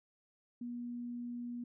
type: tone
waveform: sine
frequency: 240.9 Hz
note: B3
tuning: 43 cents flat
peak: -39 dBFS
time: 0.61-1.64 s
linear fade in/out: 5 ms
effects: none